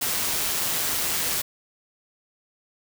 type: noise with amplitude modulation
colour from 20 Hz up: white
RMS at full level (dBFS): -24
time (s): 0.01-1.42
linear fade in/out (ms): 10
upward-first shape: sine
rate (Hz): 161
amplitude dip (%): 35
effects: none